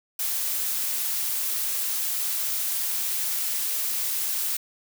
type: noise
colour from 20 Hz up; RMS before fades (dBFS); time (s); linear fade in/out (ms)
blue; -27; 0.19-4.57; 5
effects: none